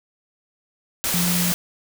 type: tone in noise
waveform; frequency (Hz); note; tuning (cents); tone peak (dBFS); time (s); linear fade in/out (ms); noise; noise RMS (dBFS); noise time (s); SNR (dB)
sine; 176.1; F3; +15; -21; 1.14-1.52; 0; white; -23; 1.04-1.54; -1
effects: none